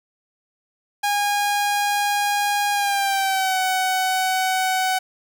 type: tone with pitch glide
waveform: sawtooth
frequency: 818 to 750.1 Hz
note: G#5 to F#5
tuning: -26 to +23 cents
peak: -15 dBFS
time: 1.03-4.99 s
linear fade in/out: 10 ms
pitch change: -151 cents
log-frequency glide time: 2.72-3.58 s
effects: 8-bit